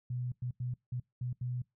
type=tone bursts at uneven times; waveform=sine; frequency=123.9 Hz; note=B2; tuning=6 cents sharp; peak=-33 dBFS; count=6; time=0.1-0.32 / 0.42-0.51 / 0.6-0.74 / 0.92-1 / 1.21-1.33 / 1.41-1.62 s; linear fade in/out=5 ms; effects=noise-tail reverb RT60 0.2 s tail -24 dB re dry